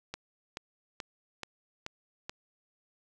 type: click train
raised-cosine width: 0.2 ms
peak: -20 dBFS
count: 6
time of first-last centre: 0.14-2.295 s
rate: 2.32 Hz
effects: none